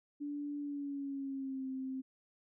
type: tone with pitch glide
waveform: sine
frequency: 290 to 262.9 Hz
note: D4 to C4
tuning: -22 to +8 cents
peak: -37 dBFS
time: 0.2-2.02 s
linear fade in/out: 20 ms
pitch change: -170 cents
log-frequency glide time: 0.59-1.68 s
effects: none